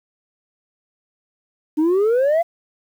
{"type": "exponential sweep", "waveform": "sine", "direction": "up", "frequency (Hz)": [297.2, 698.5], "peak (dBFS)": -11, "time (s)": [1.77, 2.43], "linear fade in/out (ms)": 20, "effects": ["tanh soft clip ceiling -13 dBFS", "8-bit"]}